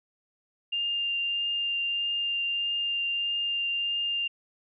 sine tone with vibrato, 2800 Hz, F7, 4 cents sharp, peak -26 dBFS, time 0.72-4.28 s, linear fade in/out 10 ms, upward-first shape triangle, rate 1.6 Hz, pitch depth 9 cents each way, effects none

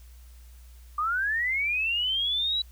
sine linear sweep, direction up, 1174.7 to 3951 Hz, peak -24 dBFS, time 0.98-2.62 s, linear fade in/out 5 ms, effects added 60 Hz sine -46 dBFS peak until 2.71 s + white hiss -60 dBFS RMS until 2.71 s

